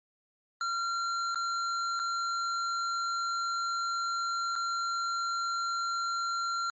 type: tone with dropouts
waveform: square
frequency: 1374 Hz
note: F6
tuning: 29 cents flat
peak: -30 dBFS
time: 0.61-6.7 s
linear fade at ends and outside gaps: 1 ms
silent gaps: 1.346-1.357 / 1.993-1.998 / 4.555-4.561 s
effects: low-pass 9000 Hz 12 dB/octave + MP3 32 kbps